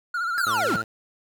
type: tone with vibrato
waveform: triangle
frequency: 1394 Hz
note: F6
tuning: 4 cents flat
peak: -22 dBFS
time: 0.14-0.82 s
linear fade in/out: 5 ms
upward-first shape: sine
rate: 15 Hz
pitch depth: 75 cents each way
type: linear sweep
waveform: square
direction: down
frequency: 1663 to 146.83 Hz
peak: -24 dBFS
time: 0.38-0.76 s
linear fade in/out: 0 ms
type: tone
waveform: 10% pulse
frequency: 111.1 Hz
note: A2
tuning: 17 cents sharp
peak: -26 dBFS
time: 0.46-0.84 s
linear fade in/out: 5 ms
effects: none